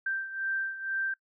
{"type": "beating tone pair", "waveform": "sine", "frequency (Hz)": [1568, 1570.1], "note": ["G6", "G6"], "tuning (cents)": [0, 2], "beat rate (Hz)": 2.1, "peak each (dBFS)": [-31, -36], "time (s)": [0.06, 1.14], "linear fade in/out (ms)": 5, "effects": ["noise-tail reverb RT60 0.1 s tail -21 dB re dry"]}